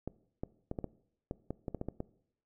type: clicks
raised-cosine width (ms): 2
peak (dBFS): -23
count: 12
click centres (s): 0.076 / 0.435 / 0.714 / 0.788 / 0.843 / 1.311 / 1.506 / 1.682 / 1.747 / 1.814 / 1.886 / 2.004
effects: noise-tail reverb RT60 0.7 s tail -20 dB re dry